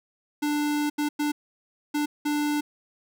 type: tone bursts at uneven times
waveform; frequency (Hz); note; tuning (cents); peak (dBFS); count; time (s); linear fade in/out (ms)
square; 295.4; D4; +10; -24; 5; 0.42-0.9 / 0.98-1.09 / 1.19-1.32 / 1.94-2.06 / 2.25-2.61; 10
effects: none